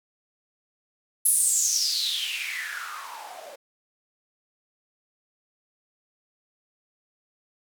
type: noise with band-pass filter sweep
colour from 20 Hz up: blue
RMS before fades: -27 dBFS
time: 1.25-3.56 s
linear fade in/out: 10 ms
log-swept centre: 11000 to 550 Hz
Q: 7.8
effects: none